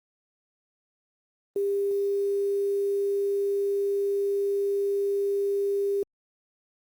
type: tone with quantisation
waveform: sine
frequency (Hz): 400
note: G4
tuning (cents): +35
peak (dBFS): -23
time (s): 1.56-6.03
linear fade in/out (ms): 2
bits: 8
effects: Opus 24 kbps